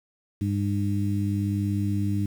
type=harmonic tone; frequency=100.9 Hz; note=G#2; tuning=49 cents flat; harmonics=1 / 2 / 3; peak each=-25 / -28 / -30 dBFS; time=0.41-2.26 s; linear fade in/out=5 ms; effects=8-bit